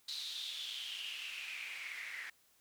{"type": "noise with band-pass filter sweep", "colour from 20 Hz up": "white", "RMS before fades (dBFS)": -44, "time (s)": [0.08, 2.3], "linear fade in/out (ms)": 5, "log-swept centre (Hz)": [4100, 1900], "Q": 6.9, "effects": ["white hiss -70 dBFS RMS until 2.6 s"]}